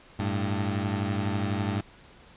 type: beating tone pair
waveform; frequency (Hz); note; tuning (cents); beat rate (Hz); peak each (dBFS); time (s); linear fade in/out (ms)
20% pulse; 98.8 / 110.8; G2 / A2; +14 / +13; 12; -23 / -26; 0.19-1.81; 5
effects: pink hiss -53 dBFS RMS until 2.36 s + resampled to 8000 Hz